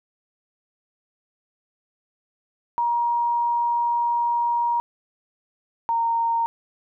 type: tone pair in turn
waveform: sine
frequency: 947 / 924.3 Hz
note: A#5 / A#5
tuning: +27 / -15 cents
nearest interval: unison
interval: 42 cents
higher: first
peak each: -19 dBFS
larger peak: neither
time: 2.78-4.8 / 5.89-6.46 s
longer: first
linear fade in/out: 0 ms
effects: none